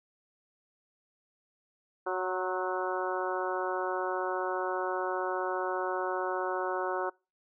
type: harmonic tone with a mistuned harmonic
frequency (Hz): 185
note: F#3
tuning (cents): 0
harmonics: 2 / 3 / 4 / 5 / 6 / 7 / 8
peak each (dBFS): -34 / -36 / -37 / -38 / -39 / -39 / -40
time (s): 2.06-7.1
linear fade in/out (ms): 10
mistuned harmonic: 6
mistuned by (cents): -33
effects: noise-tail reverb RT60 0.3 s tail -26 dB re dry